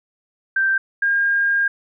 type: tone pair in turn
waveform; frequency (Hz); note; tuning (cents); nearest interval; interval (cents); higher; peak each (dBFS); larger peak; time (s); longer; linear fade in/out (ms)
sine; 1568 / 1613.9; G6 / G6; 0 / +50; unison; 50; second; -15; neither; 0.56-0.78 / 1.02-1.68; second; 5
effects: none